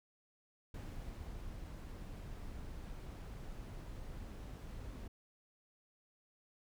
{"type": "noise with ADSR envelope", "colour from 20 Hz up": "brown", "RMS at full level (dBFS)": -45, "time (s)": [0.74, 5.08], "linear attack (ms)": 4, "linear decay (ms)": 630, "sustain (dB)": -2, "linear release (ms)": 7, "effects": []}